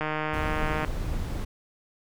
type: click train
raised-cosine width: 0.5 ms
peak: -14 dBFS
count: 130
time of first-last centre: 0.01-0.848 s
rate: 154 Hz
type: noise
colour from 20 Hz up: brown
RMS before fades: -30 dBFS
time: 0.33-1.45 s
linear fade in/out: 10 ms
effects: none